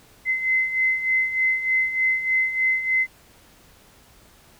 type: beating tone pair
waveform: sine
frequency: 2052 / 2055.3 Hz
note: C7 / C7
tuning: -34 / -31 cents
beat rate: 3.3 Hz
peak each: -26 / -20 dBFS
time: 0.25-3.07 s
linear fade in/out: 50 ms
effects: pink hiss -53 dBFS RMS until 4.59 s